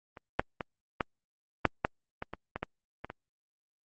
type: clicks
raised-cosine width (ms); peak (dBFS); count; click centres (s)
0.5; -30 / -10 / -18 / -12 / -6 / -10 / -20 / -22 / -19 / -17 / -23 / -23; 12; 0.172 / 0.395 / 0.608 / 1.008 / 1.653 / 1.849 / 2.224 / 2.336 / 2.56 / 2.63 / 3.046 / 3.101
effects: Opus 24 kbps